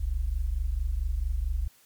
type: tone pair together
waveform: sine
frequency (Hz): 41.42 / 65.9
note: E1 / C2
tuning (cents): +9 / +13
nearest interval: minor sixth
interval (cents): 804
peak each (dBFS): -28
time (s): 0-1.68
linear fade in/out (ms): 10
effects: white hiss -60 dBFS RMS until 1.85 s + MP3 96 kbps